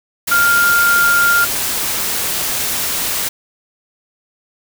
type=tone in noise; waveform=sine; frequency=1400 Hz; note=F6; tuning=4 cents sharp; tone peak=-10 dBFS; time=0.31-1.45 s; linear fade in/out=10 ms; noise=white; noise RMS=-19 dBFS; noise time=0.27-3.29 s; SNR=+6 dB; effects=none